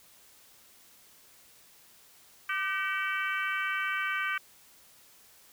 harmonic tone with a mistuned harmonic, 382.4 Hz, G4, 43 cents flat, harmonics 3 / 4 / 5 / 6 / 7 / 8, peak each -35 / -32 / -38 / -35 / -42 / -43 dBFS, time 2.49-4.38 s, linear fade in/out 5 ms, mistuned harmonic 3, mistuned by +67 cents, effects white hiss -58 dBFS RMS until 5.52 s

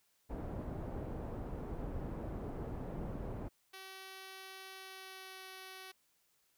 pink low-pass noise, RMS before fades -42 dBFS, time 0.29-3.49 s, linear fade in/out 20 ms, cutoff 640 Hz, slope 12 dB/octave
5% pulse tone with pitch glide, 381.3 to 377.8 Hz, G4 to F#4, -48 to +36 cents, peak -37 dBFS, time 3.73-5.92 s, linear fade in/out 10 ms, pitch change -16 cents, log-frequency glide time 4.71-5.46 s
effects white hiss -75 dBFS RMS until 6.57 s

